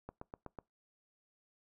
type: click train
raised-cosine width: 1 ms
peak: -30 dBFS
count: 5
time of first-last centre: 0.09-0.588 s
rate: 8.04 Hz
effects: noise-tail reverb RT60 0.2 s tail -24 dB re dry